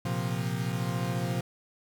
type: chord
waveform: 40% pulse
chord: Bb suspended second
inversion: none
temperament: equal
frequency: 116.54 / 130.81 / 174.61 Hz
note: Bb2 / C3 / F3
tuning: 0 / 0 / 0 cents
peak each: -32 dBFS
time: 0.05-1.41 s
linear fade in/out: 5 ms
effects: none